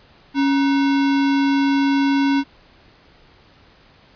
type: tone with sample-and-hold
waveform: sine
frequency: 277.2 Hz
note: C#4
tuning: in tune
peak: -14 dBFS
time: 0.34-2.44 s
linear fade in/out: 50 ms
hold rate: 1225 Hz
effects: pink hiss -51 dBFS RMS until 4.15 s + resampled to 11025 Hz